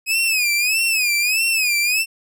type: tone with vibrato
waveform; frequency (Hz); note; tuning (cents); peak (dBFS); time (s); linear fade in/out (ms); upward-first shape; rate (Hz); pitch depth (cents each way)
sawtooth; 2524; D#7; +24; -13; 0.06-2.06; 50; sine; 1.6; 130
effects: none